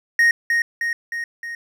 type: tone with echo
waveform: triangle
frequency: 1864.7 Hz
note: A#6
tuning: in tune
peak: -10 dBFS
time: 0.19-0.31 s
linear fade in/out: 2 ms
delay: 310 ms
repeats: 4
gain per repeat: -4 dB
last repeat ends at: 1.55 s
effects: none